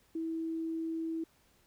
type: tone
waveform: sine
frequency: 325.6 Hz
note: E4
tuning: 21 cents flat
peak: -33 dBFS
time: 0.15-1.24 s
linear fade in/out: 5 ms
effects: pink hiss -68 dBFS RMS until 1.66 s